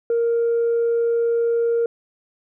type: tone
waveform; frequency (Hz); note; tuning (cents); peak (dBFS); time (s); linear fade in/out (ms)
sine; 466.2; A#4; 0; -15; 0.1-1.86; 2
effects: tanh soft clip ceiling -14 dBFS